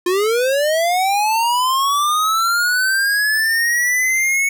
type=linear sweep; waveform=square; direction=up; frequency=348.1 to 2217 Hz; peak=-15 dBFS; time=0.06-4.49 s; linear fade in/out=5 ms; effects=none